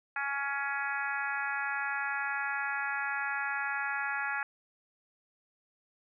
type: harmonic tone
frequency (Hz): 279.3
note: C#4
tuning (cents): +13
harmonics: 3 / 4 / 5 / 6 / 7 / 8 / 9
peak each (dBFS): -38 / -43 / -36 / -35 / -41 / -45 / -43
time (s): 0.16-4.43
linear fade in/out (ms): 2
effects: none